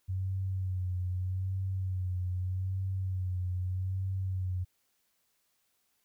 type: tone with vibrato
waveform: sine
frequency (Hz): 93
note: F#2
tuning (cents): +9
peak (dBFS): -30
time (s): 0.08-4.65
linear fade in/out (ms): 20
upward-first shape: sine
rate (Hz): 0.81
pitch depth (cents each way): 43
effects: white hiss -75 dBFS RMS until 6.04 s